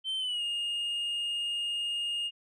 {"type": "tone with pitch glide", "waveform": "sine", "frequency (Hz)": [3098, 2841], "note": ["G7", "F7"], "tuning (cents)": [-21, 29], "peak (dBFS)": -27, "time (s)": [0.04, 2.31], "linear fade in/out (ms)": 50, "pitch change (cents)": -150, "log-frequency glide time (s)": [0.18, 0.42], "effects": ["tanh soft clip ceiling -29 dBFS"]}